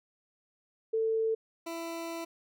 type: tone pair in turn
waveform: sine / 20% pulse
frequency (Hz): 445.6 / 333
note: A4 / E4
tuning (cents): +22 / +18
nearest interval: perfect fourth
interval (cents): 504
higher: first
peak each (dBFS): -26 / -31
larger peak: first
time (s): 0.93-1.35 / 1.66-2.25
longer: second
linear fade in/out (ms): 10
effects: none